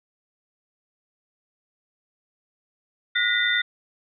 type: tone cluster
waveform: sine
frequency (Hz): 1446 / 1890 / 2000 / 3584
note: F#6 / A#6 / B6 / A7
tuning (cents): -40 / +23 / +21 / +31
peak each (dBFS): -25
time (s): 3.15-3.62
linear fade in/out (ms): 10
effects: none